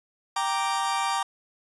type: chord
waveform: 40% pulse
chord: G minor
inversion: none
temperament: equal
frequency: 784 / 932.3 / 1174.7 Hz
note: G5 / Bb5 / D6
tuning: 0 / 0 / 0 cents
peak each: -28 dBFS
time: 0.36-1.23 s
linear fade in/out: 5 ms
effects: resampled to 24000 Hz